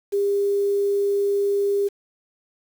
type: tone with quantisation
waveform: sine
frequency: 402 Hz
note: G4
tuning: 44 cents sharp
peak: -18 dBFS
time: 0.12-1.89 s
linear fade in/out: 20 ms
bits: 7
effects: none